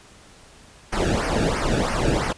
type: noise with flanger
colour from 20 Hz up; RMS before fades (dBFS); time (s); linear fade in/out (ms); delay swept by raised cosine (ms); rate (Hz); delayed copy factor
brown; -22; 0.92-2.33; 10; 0.26 to 0.99; 3; -0.8
effects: pink hiss -49 dBFS RMS until 2.37 s + resampled to 22050 Hz